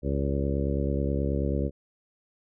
harmonic tone with a mistuned harmonic, 69.3 Hz, C#2, in tune, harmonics 1 / 2 / 3 / 4 / 5 / 6 / 7 / 8, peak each -28 / -31 / -33 / -34 / -35 / -36 / -36 / -37 dBFS, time 0.02-1.71 s, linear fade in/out 50 ms, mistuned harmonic 8, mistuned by +28 cents, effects none

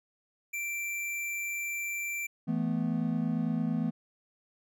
square tone, 2349 Hz, D7, in tune, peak -33 dBFS, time 0.53-2.27 s, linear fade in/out 10 ms
triangle chord, E suspended fourth, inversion none, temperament equal with one note detuned, 164.81 / 218 / 246.9 Hz, E3 / A3 / B3, 0 / -16 / 0 cents, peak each -30 dBFS, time 2.47-3.91 s, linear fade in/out 20 ms
effects none

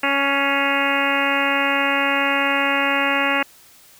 harmonic tone with a mistuned harmonic, 278.8 Hz, C#4, 10 cents sharp, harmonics 1 / 2 / 3 / 4 / 5 / 6 / 7 / 8 / 9 / 10, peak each -26 / -26 / -26 / -26 / -26 / -26 / -26 / -26 / -26 / -26 dBFS, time 0.03-3.43 s, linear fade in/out 5 ms, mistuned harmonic 8, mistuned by -43 cents, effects white hiss -49 dBFS RMS until 3.99 s

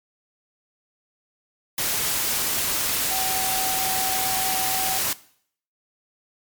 sine tone in noise, 760 Hz, F#5, 46 cents sharp, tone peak -28 dBFS, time 3.11-4.98 s, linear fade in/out 2 ms, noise white, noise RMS -24 dBFS, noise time 1.78-5.13 s, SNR -7 dB, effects noise-tail reverb RT60 0.6 s tail -19 dB re dry + MP3 96 kbps

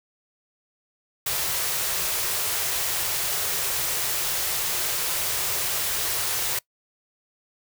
white band-stop noise, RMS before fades -26 dBFS, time 1.26-6.59 s, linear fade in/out 5 ms, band 180 to 330 Hz, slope 96 dB/octave, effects noise-tail reverb RT60 0.1 s tail -23 dB re dry

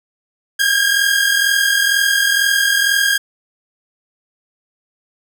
sawtooth tone pair together, 1600 / 1642.1 Hz, G6 / G#6, +35 / -20 cents, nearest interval unison, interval 45 cents, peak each -12 dBFS, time 0.59-3.18 s, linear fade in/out 10 ms, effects none

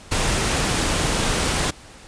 pink noise, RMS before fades -21 dBFS, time 0.11-1.71 s, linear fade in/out 10 ms, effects pink hiss -44 dBFS RMS until 2.07 s + resampled to 22050 Hz

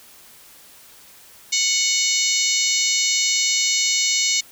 harmonic tone with a mistuned harmonic, 739 Hz, F#5, 2 cents flat, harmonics 3 / 4 / 5 / 6 / 7 / 8 / 9 / 10, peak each -25 / -27 / -27 / -24 / -28 / -24 / -26 / -26 dBFS, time 1.52-4.41 s, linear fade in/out 10 ms, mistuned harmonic 6, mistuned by -43 cents, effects white hiss -47 dBFS RMS until 4.51 s

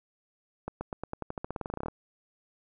accelerating click train, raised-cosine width 1 ms, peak -20 dBFS, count 20, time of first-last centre 0.68-1.884 s, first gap 130 ms, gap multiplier 0.91, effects none

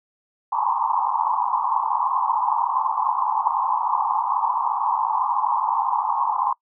pink band-pass noise, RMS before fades -22 dBFS, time 0.52-6.53 s, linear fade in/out 5 ms, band 830 to 1100 Hz, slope 96 dB/octave, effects noise-tail reverb RT60 0.1 s tail -24 dB re dry

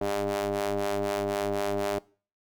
sawtooth ring-modulated tone, 101.2 Hz, G#2, 44 cents flat, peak -20 dBFS, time 0.01-1.99 s, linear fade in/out 5 ms, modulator 504 Hz, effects noise-tail reverb RT60 0.4 s tail -22 dB re dry

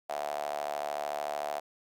sawtooth tone with high-pass filter, 73.42 Hz, D2, in tune, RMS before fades -35 dBFS, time 0.09-1.6 s, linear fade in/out 10 ms, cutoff 690 Hz, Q 7.8, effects none

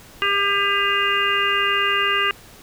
harmonic tone with a mistuned harmonic, 400.4 Hz, G4, 37 cents sharp, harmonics 1 / 3 / 4 / 5 / 6 / 7, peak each -28 / -22 / -24 / -25 / -28 / -22 dBFS, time 0.22-2.31 s, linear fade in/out 0 ms, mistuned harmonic 6, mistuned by +64 cents, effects pink hiss -45 dBFS RMS until 2.62 s

